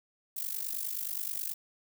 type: noise with amplitude modulation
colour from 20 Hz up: violet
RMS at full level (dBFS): -32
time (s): 0.36-1.54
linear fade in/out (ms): 10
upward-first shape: sine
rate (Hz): 49.5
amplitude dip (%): 85
effects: none